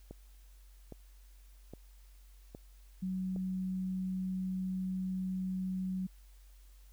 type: click train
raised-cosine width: 2 ms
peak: -32 dBFS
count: 5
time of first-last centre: 0.11-3.362 s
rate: 1.23 Hz
type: tone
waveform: sine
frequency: 186.6 Hz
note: F#3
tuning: 15 cents sharp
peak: -33 dBFS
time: 3.02-6.07 s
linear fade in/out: 10 ms
effects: added 47 Hz sine -54 dBFS peak until 6.92 s + white hiss -68 dBFS RMS until 6.92 s